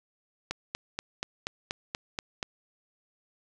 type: click train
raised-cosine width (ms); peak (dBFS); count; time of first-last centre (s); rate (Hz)
0.2; -14; 9; 0.51-2.428; 4.17
effects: none